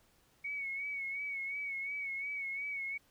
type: tone with vibrato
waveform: sine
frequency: 2227 Hz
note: C#7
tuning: 7 cents sharp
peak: -36 dBFS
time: 0.44-2.98 s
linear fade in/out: 10 ms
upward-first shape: sine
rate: 2.8 Hz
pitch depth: 50 cents each way
effects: pink hiss -69 dBFS RMS until 3.1 s